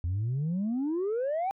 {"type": "exponential sweep", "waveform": "sine", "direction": "up", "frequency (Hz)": [82.3, 800], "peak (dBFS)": -25, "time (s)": [0.04, 1.51], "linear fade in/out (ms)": 0, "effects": ["tanh soft clip ceiling -25 dBFS"]}